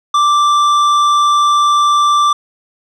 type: tone with tanh clipping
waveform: sine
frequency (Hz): 1174.7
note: D6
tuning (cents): 0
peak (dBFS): -10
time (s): 0.14-2.33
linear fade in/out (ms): 5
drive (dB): 11
effects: none